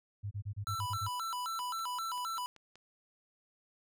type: tone bursts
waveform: sine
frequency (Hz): 101.9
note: G#2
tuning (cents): -32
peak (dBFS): -35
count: 8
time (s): 0.23-1.089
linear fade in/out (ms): 20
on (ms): 82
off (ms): 29
type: tone with vibrato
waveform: square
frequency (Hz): 1150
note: D6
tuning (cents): -37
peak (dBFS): -36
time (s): 0.67-2.46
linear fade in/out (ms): 0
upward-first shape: square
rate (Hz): 3.8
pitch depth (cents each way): 260
type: click train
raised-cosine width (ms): 0.2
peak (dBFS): -38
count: 7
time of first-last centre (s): 1.6-2.756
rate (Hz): 5.19
effects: none